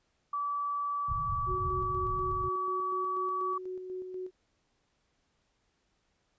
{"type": "tone with pitch glide", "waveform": "sine", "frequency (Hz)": [1152, 1141.4], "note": ["D6", "D6"], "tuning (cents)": [-34, -50], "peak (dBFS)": -30, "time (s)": [0.33, 3.58], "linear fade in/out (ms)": 5, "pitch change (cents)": -16, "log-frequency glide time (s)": [0.94, 2.72]}
{"type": "low-pass noise", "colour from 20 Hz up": "white", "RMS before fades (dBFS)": -38, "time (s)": [1.08, 2.49], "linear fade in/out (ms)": 5, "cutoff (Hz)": 140, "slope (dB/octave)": 48}
{"type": "tone with tremolo", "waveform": "sine", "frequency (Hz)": 369.4, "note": "F#4", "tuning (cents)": -3, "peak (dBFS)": -35, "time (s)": [1.46, 4.31], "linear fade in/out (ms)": 50, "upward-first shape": "square", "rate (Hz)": 4.1, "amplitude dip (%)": 40}
{"effects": ["pink hiss -75 dBFS RMS until 6.38 s", "resampled to 16000 Hz"]}